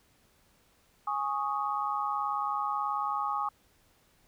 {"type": "chord", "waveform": "sine", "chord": "Ab suspended fourth", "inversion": "none", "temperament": "just", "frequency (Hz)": [830.6, 1107.5, 1245.9], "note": ["Ab5", "Db6", "Eb6"], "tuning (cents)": [0, -2, 2], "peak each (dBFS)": -33, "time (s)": [1.07, 3.49], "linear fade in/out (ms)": 5, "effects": ["pink hiss -66 dBFS RMS until 4.27 s"]}